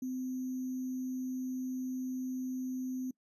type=tone with sample-and-hold; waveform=sine; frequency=256.9 Hz; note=C4; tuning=32 cents flat; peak=-34 dBFS; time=0.02-3.11 s; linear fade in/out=5 ms; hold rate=6300 Hz; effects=noise-tail reverb RT60 0.1 s tail -23 dB re dry + resampled to 32000 Hz